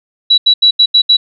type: tone bursts at uneven times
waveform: sine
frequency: 3920 Hz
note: B7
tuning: 14 cents flat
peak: -4 dBFS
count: 6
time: 0.3-0.38 / 0.46-0.54 / 0.62-0.71 / 0.79-0.86 / 0.94-1.02 / 1.09-1.17 s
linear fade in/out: 10 ms
effects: none